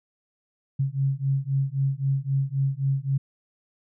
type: beating tone pair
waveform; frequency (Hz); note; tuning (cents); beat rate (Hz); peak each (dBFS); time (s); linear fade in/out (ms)
sine; 134.7 / 138.5; C#3 / C#3; -49 / -1; 3.8; -25; 0.79-3.18; 10
effects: none